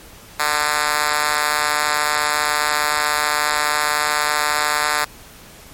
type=tone with high-pass filter; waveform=5% pulse; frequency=149.4 Hz; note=D3; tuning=30 cents sharp; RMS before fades=-19 dBFS; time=0.39-5.05 s; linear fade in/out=10 ms; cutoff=920 Hz; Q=0.73; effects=pink hiss -42 dBFS RMS until 5.73 s + MP3 64 kbps